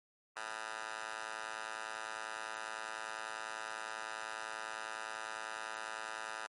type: tone with high-pass filter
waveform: 10% pulse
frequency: 110 Hz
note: A2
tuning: in tune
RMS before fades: -43 dBFS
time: 0.36-6.47 s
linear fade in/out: 10 ms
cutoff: 1100 Hz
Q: 6.2
effects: MP3 48 kbps